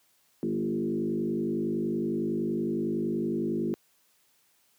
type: tone with frequency modulation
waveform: sine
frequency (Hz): 284.6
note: C#4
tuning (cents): +46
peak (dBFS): -26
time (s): 0.43-3.74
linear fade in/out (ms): 0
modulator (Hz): 50.8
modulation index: 2.1
effects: white hiss -67 dBFS RMS until 4.78 s + high-pass 100 Hz 12 dB/octave